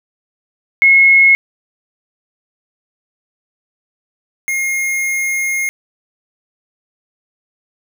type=tone pair in turn; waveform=sine / square; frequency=2172 / 2140 Hz; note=C#7 / C7; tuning=-36 / +38 cents; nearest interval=unison; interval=26 cents; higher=first; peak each=-5 / -16 dBFS; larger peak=first; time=0.82-1.35 / 4.48-5.69 s; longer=second; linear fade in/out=0 ms; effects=none